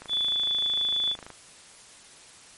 click train, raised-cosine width 0.5 ms, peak -26 dBFS, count 35, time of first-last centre 0.02-1.303 s, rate 26.5 Hz
sine tone, 3459 Hz, A7, 30 cents flat, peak -23 dBFS, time 0.08-1.16 s, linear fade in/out 50 ms
effects white hiss -50 dBFS RMS until 2.57 s + MP3 48 kbps

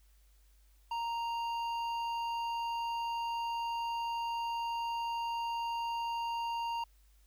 sine tone with hard clipping, 931 Hz, A#5, 2 cents flat, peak -35 dBFS, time 0.91-6.84 s, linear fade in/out 5 ms, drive 9 dB, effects added 50 Hz sine -61 dBFS peak until 7.26 s + white hiss -72 dBFS RMS until 7.26 s

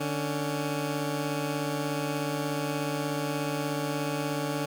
15% pulse tone pair together, 148.64 / 280.6 Hz, D3 / C#4, +21 / +21 cents, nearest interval major seventh, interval 1100 cents, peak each -24 / -26 dBFS, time 0-4.66 s, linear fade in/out 10 ms, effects none

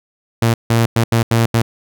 sawtooth tone bursts at uneven times, 115.3 Hz, A#2, 19 cents flat, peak -7 dBFS, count 6, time 0.42-0.54 / 0.7-0.86 / 0.96-1.04 / 1.12-1.23 / 1.31-1.46 / 1.54-1.62 s, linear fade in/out 5 ms, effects none

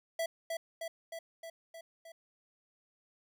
square tone with echo, 660 Hz, E5, 2 cents sharp, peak -32 dBFS, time 0.19-0.26 s, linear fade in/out 5 ms, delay 310 ms, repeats 6, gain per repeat -3 dB, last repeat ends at 2.12 s, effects none

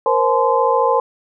sine tone cluster, 473.1 / 527 / 856 / 1032 Hz, A#4 / C5 / A5 / C6, +26 / +12 / -48 / -24 cents, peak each -18 dBFS, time 0.06-1 s, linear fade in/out 2 ms, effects none

